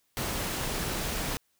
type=noise; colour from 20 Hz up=pink; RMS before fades=-32 dBFS; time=0.17-1.37 s; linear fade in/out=0 ms; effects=white hiss -72 dBFS RMS until 1.59 s